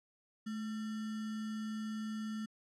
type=tone with sample-and-hold; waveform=sine; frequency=216.5 Hz; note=A3; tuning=28 cents flat; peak=-37 dBFS; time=0.46-2.46 s; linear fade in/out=10 ms; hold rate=1575 Hz; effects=low-pass 8000 Hz 12 dB/octave